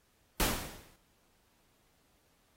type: noise with exponential decay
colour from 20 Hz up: pink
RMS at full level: -26 dBFS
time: 0.4-0.96 s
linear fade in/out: 0 ms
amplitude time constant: 120 ms
effects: pink hiss -71 dBFS RMS until 2.56 s + AAC 48 kbps